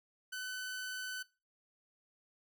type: tone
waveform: sawtooth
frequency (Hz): 1508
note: F#6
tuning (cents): +32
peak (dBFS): -36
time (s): 0.32-1.23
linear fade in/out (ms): 10
effects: noise-tail reverb RT60 0.3 s tail -20 dB re dry